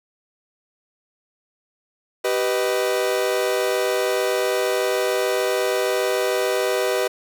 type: chord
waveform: 40% pulse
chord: G augmented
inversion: none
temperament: equal with one note detuned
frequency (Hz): 387.3 / 493.9 / 622.3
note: G4 / B4 / D#5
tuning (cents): -21 / 0 / 0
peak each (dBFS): -23 / -22 / -24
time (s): 2.24-7.08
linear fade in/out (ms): 10
effects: none